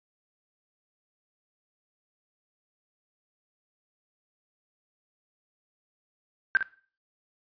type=tone with echo; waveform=sine; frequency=1568 Hz; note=G6; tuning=in tune; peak=-17 dBFS; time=6.55-6.57 s; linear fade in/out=0 ms; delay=57 ms; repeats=1; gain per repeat=-8 dB; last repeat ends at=6.627 s; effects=noise-tail reverb RT60 0.4 s tail -17 dB re dry + resampled to 11025 Hz